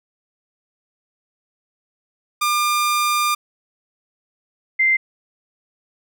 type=tone pair in turn; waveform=sawtooth / sine; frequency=1200 / 2085 Hz; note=D6 / C7; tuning=+37 / -7 cents; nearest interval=minor seventh; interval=956 cents; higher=second; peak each=-13 dBFS; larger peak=neither; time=2.41-3.35 / 4.79-4.97 s; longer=first; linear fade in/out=10 ms; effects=none